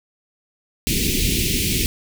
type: band-stop noise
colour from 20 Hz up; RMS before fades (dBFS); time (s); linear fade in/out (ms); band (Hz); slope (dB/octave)
pink; -20; 0.87-1.86; 0; 410 to 2200; 48
effects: none